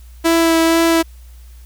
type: tone with vibrato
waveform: sawtooth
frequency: 329.6 Hz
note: E4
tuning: in tune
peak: -7 dBFS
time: 0.24-1.03 s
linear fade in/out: 20 ms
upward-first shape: sine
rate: 2.1 Hz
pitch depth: 13 cents each way
effects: added 60 Hz sine -36 dBFS peak until 1.65 s + white hiss -52 dBFS RMS until 1.65 s